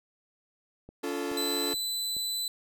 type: click train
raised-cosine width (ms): 2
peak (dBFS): -33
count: 4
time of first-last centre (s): 0.89-2.167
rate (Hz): 2.35
type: chord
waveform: 40% pulse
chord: Db augmented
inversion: none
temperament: equal with one note detuned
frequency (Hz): 284 / 349.2 / 440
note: Db4 / F4 / A4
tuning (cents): +42 / 0 / 0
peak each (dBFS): -34 / -35 / -34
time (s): 1.03-1.74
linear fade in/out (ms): 10
type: tone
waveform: sawtooth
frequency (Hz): 4001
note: B7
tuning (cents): +22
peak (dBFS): -27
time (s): 1.37-2.48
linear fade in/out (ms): 2
effects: none